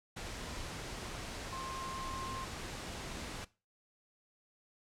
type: tone in noise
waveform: sine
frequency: 1059 Hz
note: C6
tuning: 21 cents sharp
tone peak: -41 dBFS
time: 1.52-2.45 s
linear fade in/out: 10 ms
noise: pink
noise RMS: -43 dBFS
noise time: 0.16-3.45 s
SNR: -1 dB
effects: noise-tail reverb RT60 0.3 s tail -19 dB re dry + low-pass 8000 Hz 12 dB/octave